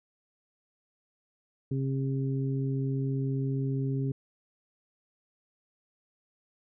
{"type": "harmonic tone", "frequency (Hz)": 134.9, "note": "C#3", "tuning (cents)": -47, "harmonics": [1, 2, 3], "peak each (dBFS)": [-28, -34, -38], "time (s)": [1.71, 4.12], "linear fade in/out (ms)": 5, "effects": []}